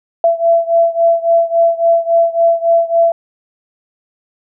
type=beating tone pair; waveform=sine; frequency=670 / 673.6 Hz; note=E5 / E5; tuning=+28 / +37 cents; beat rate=3.6 Hz; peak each=-11 / -13 dBFS; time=0.24-3.12 s; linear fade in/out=2 ms; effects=none